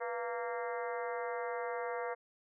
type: harmonic tone with a mistuned harmonic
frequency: 231.1 Hz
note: A#3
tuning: 15 cents flat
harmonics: 2 / 3 / 4 / 5 / 6 / 7 / 8 / 9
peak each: -38 / -42 / -44 / -46 / -48 / -49 / -50 / -51 dBFS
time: 0-2.15 s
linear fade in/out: 20 ms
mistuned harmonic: 2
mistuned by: +94 cents
effects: none